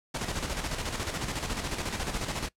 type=noise with tremolo; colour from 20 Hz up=pink; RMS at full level=-31 dBFS; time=0.14-2.49 s; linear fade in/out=10 ms; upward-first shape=square; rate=14 Hz; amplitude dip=50%; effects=noise-tail reverb RT60 0.1 s tail -21 dB re dry + low-pass 9000 Hz 12 dB/octave